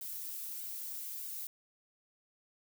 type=noise with flanger; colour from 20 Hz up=violet; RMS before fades=-42 dBFS; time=0.01-1.47 s; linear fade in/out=2 ms; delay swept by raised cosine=1.3 to 4.1 ms; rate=1.6 Hz; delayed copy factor=+0.6; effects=none